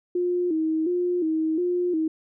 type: tone with vibrato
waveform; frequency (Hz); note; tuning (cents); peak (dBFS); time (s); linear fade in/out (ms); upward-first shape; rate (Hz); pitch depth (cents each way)
sine; 335.9; E4; +33; -21; 0.15-2.08; 5; square; 1.4; 98
effects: none